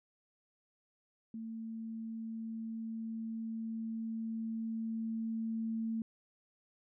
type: tone with level ramp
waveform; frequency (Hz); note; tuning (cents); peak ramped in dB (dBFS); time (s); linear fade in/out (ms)
sine; 224.6; A3; +36; -40 to -33; 1.34-6.02; 2
effects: none